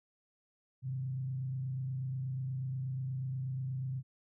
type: tone with frequency modulation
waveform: sine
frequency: 130.81 Hz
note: C3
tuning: in tune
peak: -34 dBFS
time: 0.82-4.03 s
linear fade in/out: 50 ms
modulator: 28.3 Hz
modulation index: 0.38
effects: none